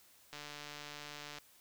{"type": "click train", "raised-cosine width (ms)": 0.2, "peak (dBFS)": -29, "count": 156, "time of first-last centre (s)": [0.33, 1.384], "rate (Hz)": 147, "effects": ["white hiss -64 dBFS RMS until 1.6 s"]}